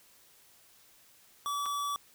square tone with dropouts, 1148 Hz, D6, 40 cents flat, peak -32 dBFS, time 1.46-1.96 s, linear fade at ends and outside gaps 0 ms, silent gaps 1.658-1.662 s, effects white hiss -61 dBFS RMS until 2.14 s

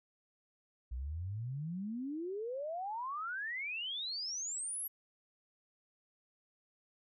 sine exponential sweep, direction up, 58.27 to 11840 Hz, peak -37 dBFS, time 0.91-4.88 s, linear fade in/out 10 ms, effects none

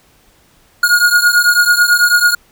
square beating tone pair, 1433 / 1442.1 Hz, F6 / F#6, +44 / -45 cents, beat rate 9.1 Hz, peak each -11 / -13 dBFS, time 0.83-2.35 s, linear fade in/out 5 ms, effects pink hiss -51 dBFS RMS until 2.51 s

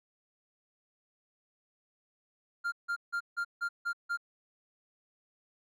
triangle tone bursts, 1396.9 Hz, F6, in tune, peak -28 dBFS, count 7, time 2.64-4.174 s, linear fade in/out 20 ms, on 82 ms, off 160 ms, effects none

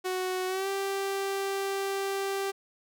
sawtooth tone with pitch glide, 370 to 392 Hz, F#4 to G4, 0 to 0 cents, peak -25 dBFS, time 0.04-2.52 s, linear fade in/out 20 ms, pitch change +100 cents, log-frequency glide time 0.47-0.68 s, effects none

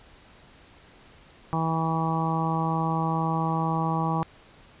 harmonic tone, 162.2 Hz, E3, 28 cents flat, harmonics 1 / 2 / 3 / 4 / 5 / 6 / 7, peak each -26 / -33 / -37 / -38 / -30 / -32 / -32 dBFS, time 1.53-4.23 s, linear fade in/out 0 ms, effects pink hiss -53 dBFS RMS until 4.8 s + resampled to 8000 Hz

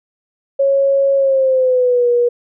sine tone with pitch glide, 550 to 481.6 Hz, C#5 to B4, -14 to -44 cents, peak -10 dBFS, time 0.59-2.29 s, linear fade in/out 10 ms, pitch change -230 cents, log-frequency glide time 1.16-2.09 s, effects none

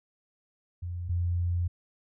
sine tone pair in turn, 87.7 / 87.32 Hz, F2 / F2, +8 / 0 cents, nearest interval unison, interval 8 cents, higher first, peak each -32 / -25 dBFS, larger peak second, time 0.82-1.09 / 1.09-1.68 s, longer second, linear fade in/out 10 ms, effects none

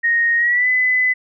sine tone with pitch glide, 1864.7 to 2010 Hz, A#6 to B6, 0 to +30 cents, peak -13 dBFS, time 0.03-1.14 s, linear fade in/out 20 ms, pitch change +130 cents, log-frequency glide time 0.37-0.68 s, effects none

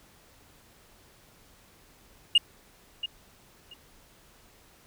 sine tone with echo, 2847 Hz, F7, 33 cents sharp, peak -13 dBFS, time 2.35-2.38 s, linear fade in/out 5 ms, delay 680 ms, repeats 2, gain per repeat -15 dB, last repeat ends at 3.74 s, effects tanh soft clip ceiling -13 dBFS + pink hiss -58 dBFS RMS until 4.86 s

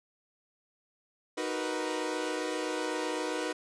sawtooth chord, B major seventh, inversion first, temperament equal, 311.1 / 370 / 466.2 / 493.9 Hz, D#4 / F#4 / A#4 / B4, 0 / 0 / 0 / 0 cents, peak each -32 / -34 / -35 / -32 dBFS, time 1.37-3.53 s, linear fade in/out 10 ms, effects resampled to 22050 Hz

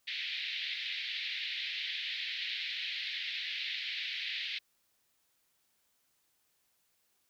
white band-pass noise, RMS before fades -38 dBFS, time 0.07-4.59 s, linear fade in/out 10 ms, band 1900 to 4100 Hz, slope 48 dB/octave, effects white hiss -75 dBFS RMS until 7.29 s

